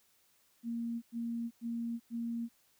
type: tone bursts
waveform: sine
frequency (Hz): 233.1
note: A#3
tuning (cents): 0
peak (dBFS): -34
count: 4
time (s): 0.63-2.49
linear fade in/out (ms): 50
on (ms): 390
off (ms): 100
effects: white hiss -70 dBFS RMS until 2.79 s